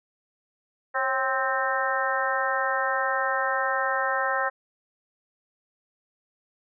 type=harmonic tone with a mistuned harmonic; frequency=261.6 Hz; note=C4; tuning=in tune; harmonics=2 / 3 / 4 / 5 / 6 / 7; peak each=-30 / -30 / -30 / -30 / -30 / -30 dBFS; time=0.94-4.5 s; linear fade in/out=20 ms; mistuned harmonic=2; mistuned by=+59 cents; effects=none